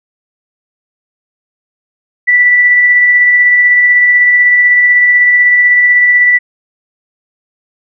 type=tone with tremolo; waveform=sine; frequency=1967 Hz; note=B6; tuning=7 cents flat; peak=-3 dBFS; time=2.27-6.39 s; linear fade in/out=20 ms; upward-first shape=sine; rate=16 Hz; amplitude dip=25%; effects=none